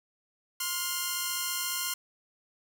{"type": "tone pair together", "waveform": "5% pulse", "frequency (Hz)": [1049, 1416.8], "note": ["C6", "F6"], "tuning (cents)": [4, 24], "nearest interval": "perfect fourth", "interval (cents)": 520, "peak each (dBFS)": -21, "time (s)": [0.6, 1.94], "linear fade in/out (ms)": 5, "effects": []}